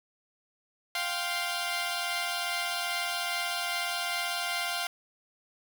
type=chord; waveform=10% pulse; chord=F suspended second; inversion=none; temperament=equal with one note detuned; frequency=698.5 / 780.8 / 1046.5 Hz; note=F5 / G5 / C6; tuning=0 / -7 / 0 cents; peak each=-23 / -29 / -29 dBFS; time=0.95-4.87 s; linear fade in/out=2 ms; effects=9-bit